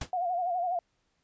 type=noise with exponential decay; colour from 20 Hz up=pink; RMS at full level=-30 dBFS; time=0.01-0.11 s; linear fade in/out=5 ms; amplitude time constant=21 ms
type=tone with vibrato; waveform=sine; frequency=712 Hz; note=F5; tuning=33 cents sharp; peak=-27 dBFS; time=0.13-0.79 s; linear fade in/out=2 ms; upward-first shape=sine; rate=12 Hz; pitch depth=75 cents each way
effects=pink hiss -75 dBFS RMS until 1.23 s + resampled to 16000 Hz